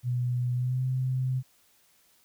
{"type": "tone with pitch glide", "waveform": "sine", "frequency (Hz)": [123.47, 129.23], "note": ["B2", "C3"], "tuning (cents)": [0, -21], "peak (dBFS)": -25, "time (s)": [0.03, 1.43], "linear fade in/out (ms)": 50, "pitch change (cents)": 79, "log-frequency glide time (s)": [0.54, 0.82], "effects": ["white hiss -64 dBFS RMS until 2.24 s"]}